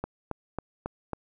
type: click train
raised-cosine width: 1 ms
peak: -17 dBFS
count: 5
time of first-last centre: 0.04-1.133 s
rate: 3.66 Hz
effects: none